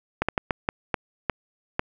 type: slowing click train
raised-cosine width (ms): 0.5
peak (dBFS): -7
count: 8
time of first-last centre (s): 0.22-1.794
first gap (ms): 66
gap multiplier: 1.4
effects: none